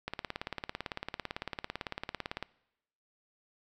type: click train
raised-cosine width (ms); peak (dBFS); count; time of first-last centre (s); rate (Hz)
0.3; -19; 43; 0.08-2.426; 17.9
effects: noise-tail reverb RT60 0.9 s tail -23 dB re dry